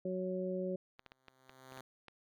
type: harmonic tone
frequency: 185 Hz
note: F#3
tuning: in tune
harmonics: 1 / 2 / 3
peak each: -39 / -39 / -39 dBFS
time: 0.05-0.76 s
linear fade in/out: 5 ms
type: tone with exponential growth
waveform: 5% pulse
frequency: 130.81 Hz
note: C3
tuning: in tune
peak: -36 dBFS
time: 0.98-1.81 s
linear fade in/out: 2 ms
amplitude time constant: 180 ms
type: clicks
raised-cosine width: 0.3 ms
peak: -35 dBFS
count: 8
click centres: 0.994 / 1.063 / 1.119 / 1.283 / 1.495 / 1.722 / 1.774 / 2.083 s
effects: none